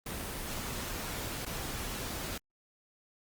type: noise with dropouts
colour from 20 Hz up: pink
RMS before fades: -38 dBFS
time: 0.06-2.38 s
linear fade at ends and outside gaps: 5 ms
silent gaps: 1.452-1.462 s
effects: Opus 24 kbps